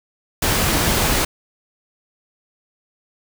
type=noise; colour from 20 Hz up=pink; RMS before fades=-18 dBFS; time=0.42-1.25 s; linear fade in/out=5 ms; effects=none